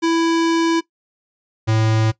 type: tone pair in turn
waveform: square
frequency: 330.9 / 110.42 Hz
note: E4 / A2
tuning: +7 / +7 cents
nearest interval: octave + perfect fifth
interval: 1900 cents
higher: first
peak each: -15 dBFS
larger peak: neither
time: 0.02-0.81 / 1.67-2.12 s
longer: first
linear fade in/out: 20 ms
effects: noise-tail reverb RT60 0.1 s tail -18 dB re dry + resampled to 16000 Hz